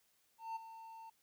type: tone with ADSR envelope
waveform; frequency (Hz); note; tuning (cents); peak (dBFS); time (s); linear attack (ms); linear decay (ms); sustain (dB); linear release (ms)
triangle; 900; A5; +39; -36; 0.38-1.1; 180; 13; -12; 8
effects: white hiss -75 dBFS RMS until 1.22 s